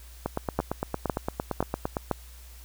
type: two click trains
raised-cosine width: 1 ms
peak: -10 / -13 dBFS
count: 4 / 16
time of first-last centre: 0.59-2.113 / 0.26-1.968 s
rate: 1.97 / 8.78 Hz
effects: added 60 Hz sine -45 dBFS peak until 2.64 s + white hiss -53 dBFS RMS until 2.64 s